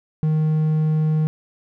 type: tone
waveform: triangle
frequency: 155.56 Hz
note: D#3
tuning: in tune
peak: -14 dBFS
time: 0.23-1.27 s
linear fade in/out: 0 ms
effects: none